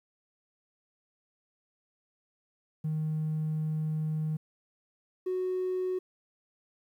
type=tone pair in turn; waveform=triangle; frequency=155.56 / 369.1 Hz; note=D#3 / F#4; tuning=0 / -4 cents; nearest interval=octave + minor third; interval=1496 cents; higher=second; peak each=-25 dBFS; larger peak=neither; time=2.84-4.37 / 5.26-5.99 s; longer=first; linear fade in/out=10 ms; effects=tanh soft clip ceiling -25 dBFS + 11-bit